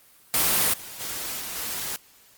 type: noise with level steps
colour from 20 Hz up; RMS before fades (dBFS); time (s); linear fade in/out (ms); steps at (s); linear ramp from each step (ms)
white; -21 / -40 / -32 / -34 / -31; 0.34-1.96; 0; 0.73 / 1 / 1.4 / 1.55; 10
effects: white hiss -55 dBFS RMS until 2.37 s + Opus 24 kbps